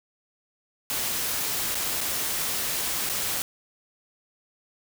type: noise with dropouts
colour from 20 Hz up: white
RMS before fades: -28 dBFS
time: 0.9-3.42 s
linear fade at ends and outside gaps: 0 ms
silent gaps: 1.746-1.753 / 2.006-2.012 / 3.091-3.097 s
effects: none